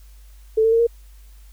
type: tone with pitch steps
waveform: sine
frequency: 440 / 449 / 458.2 / 467.5 Hz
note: A4 / A4 / A#4 / A#4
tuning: 0 / +35 / -30 / +5 cents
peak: -13 dBFS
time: 0.57-0.87 s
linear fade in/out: 10 ms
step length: 75 ms
effects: added 50 Hz sine -42 dBFS peak until 1.52 s + white hiss -57 dBFS RMS until 1.52 s

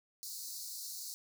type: high-pass noise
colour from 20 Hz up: pink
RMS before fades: -44 dBFS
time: 0.23-1.14 s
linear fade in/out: 0 ms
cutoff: 4100 Hz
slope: 96 dB/octave
effects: none

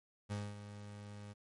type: tone with ADSR envelope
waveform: 30% pulse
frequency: 103 Hz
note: G#2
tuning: 14 cents flat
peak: -34 dBFS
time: 0.29-1.34 s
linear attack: 28 ms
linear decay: 230 ms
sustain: -11 dB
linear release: 23 ms
effects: MP3 48 kbps

